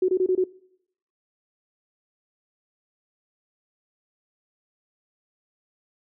sine tone bursts, 370 Hz, F#4, in tune, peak -17 dBFS, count 5, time 0.02-0.441 s, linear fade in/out 5 ms, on 65 ms, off 24 ms, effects noise-tail reverb RT60 0.7 s tail -22 dB re dry

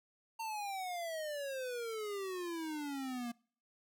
square exponential sweep, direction down, 915 to 233.1 Hz, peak -39 dBFS, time 0.39-3.32 s, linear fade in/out 10 ms, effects noise-tail reverb RT60 0.5 s tail -25 dB re dry

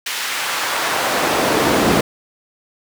brown noise with high-pass filter sweep, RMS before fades -18 dBFS, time 0.06-2.01 s, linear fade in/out 5 ms, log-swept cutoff 2300 to 230 Hz, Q 0.78, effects none

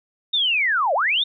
sine linear two-way sweep, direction down then up, 3729 to 524 to 3729 Hz, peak -17 dBFS, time 0.33-1.24 s, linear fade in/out 10 ms, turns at 0.94 s, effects none

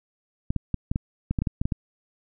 clicks, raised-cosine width 5 ms, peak -12 dBFS, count 12, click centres 0.505 / 0.563 / 0.743 / 0.915 / 0.959 / 1.31 / 1.388 / 1.42 / 1.472 / 1.615 / 1.655 / 1.722 s, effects none

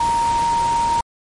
sine tone in noise, 932.3 Hz, A#5, in tune, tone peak -15 dBFS, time 0-1.01 s, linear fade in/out 5 ms, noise pink, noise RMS -29 dBFS, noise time 0-1.01 s, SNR +11 dB, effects MP3 48 kbps

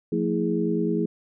sine tone cluster, 175.3 / 225.8 / 326.6 / 415.8 Hz, F3 / A3 / E4 / G#4, +7 / +45 / -16 / +2 cents, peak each -27 dBFS, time 0.12-1.06 s, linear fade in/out 5 ms, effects none

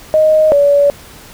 sine tone pair in turn, 622.3 / 571.2 Hz, D#5 / D5, 0 / -48 cents, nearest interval minor second, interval 148 cents, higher first, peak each -6 dBFS, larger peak neither, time 0.14-0.52 / 0.52-0.9 s, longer neither, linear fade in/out 0 ms, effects pink hiss -37 dBFS RMS until 1.33 s

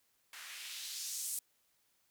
blue noise with band-pass filter sweep, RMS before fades -43 dBFS, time 0.33-1.39 s, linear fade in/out 2 ms, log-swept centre 1500 to 9400 Hz, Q 1.4, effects white hiss -75 dBFS RMS until 2.1 s

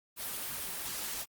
white noise with flanger, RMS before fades -38 dBFS, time 0.16-1.26 s, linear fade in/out 50 ms, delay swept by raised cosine 0.67 to 5.37 ms, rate 2.7 Hz, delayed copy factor +0.5, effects Opus 32 kbps

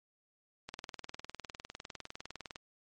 click train, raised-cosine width 0.2 ms, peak -25 dBFS, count 38, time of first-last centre 0.69-2.559 s, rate 19.8 Hz, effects MP3 48 kbps

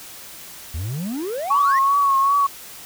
triangle exponential sweep, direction up, 73.42 to 2000 Hz, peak -22 dBFS, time 0.74-1.79 s, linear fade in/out 5 ms
sine tone with vibrato, 1108.7 Hz, C#6, in tune, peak -14 dBFS, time 1.5-2.47 s, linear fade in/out 10 ms, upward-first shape triangle, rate 2.6 Hz, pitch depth 56 cents each way
effects white hiss -39 dBFS RMS until 2.85 s

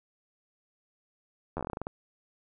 slowing click train, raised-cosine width 1 ms, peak -20 dBFS, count 12, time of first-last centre 1.57-1.869 s, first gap 11 ms, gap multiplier 1.17, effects none

